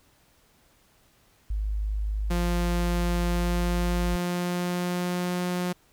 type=tone; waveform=sine; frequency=51.91 Hz; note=G#1; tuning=in tune; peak=-25 dBFS; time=1.5-4.16 s; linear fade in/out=5 ms
type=tone with pitch glide; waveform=sawtooth; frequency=174.61 to 178.9 Hz; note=F3 to F3; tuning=0 to +42 cents; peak=-22 dBFS; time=2.3-5.73 s; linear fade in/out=10 ms; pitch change=+42 cents; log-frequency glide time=3.21-5.44 s
effects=pink hiss -62 dBFS RMS until 5.92 s